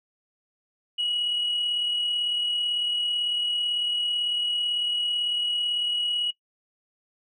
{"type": "tone pair together", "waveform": "sine", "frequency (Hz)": [2876, 2914], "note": ["F#7", "F#7"], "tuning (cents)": [-50, -27], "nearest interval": "unison", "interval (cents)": 23, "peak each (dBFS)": [-35, -23], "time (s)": [0.98, 6.31], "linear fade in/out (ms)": 10, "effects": ["noise-tail reverb RT60 0.1 s tail -20 dB re dry", "tanh soft clip ceiling -20 dBFS"]}